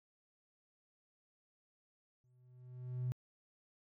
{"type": "tone with exponential growth", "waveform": "triangle", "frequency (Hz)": 125.4, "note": "B2", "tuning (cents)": 27, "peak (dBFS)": -29, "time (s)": [2.24, 3.12], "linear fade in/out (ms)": 0, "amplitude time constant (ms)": 190, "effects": ["tanh soft clip ceiling -31 dBFS"]}